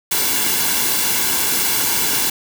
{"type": "noise with comb filter", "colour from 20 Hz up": "white", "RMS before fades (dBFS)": -18, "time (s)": [0.11, 2.3], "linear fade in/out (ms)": 5, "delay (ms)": 1.6, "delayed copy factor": -0.6, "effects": []}